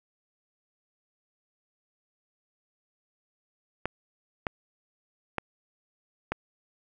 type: clicks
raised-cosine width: 0.5 ms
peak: -13 dBFS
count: 4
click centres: 3.856 / 4.468 / 5.383 / 6.32 s
effects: none